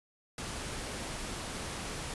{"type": "noise", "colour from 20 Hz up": "pink", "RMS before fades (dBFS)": -39, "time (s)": [0.38, 2.14], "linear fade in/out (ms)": 2, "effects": ["resampled to 24000 Hz"]}